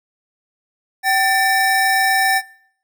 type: tone pair together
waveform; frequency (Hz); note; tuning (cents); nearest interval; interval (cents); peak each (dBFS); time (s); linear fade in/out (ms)
square; 768 / 1782.8; G5 / A6; -36 / +22; octave + minor third; 1458; -17; 1.03-2.42; 50
effects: noise-tail reverb RT60 0.6 s tail -22 dB re dry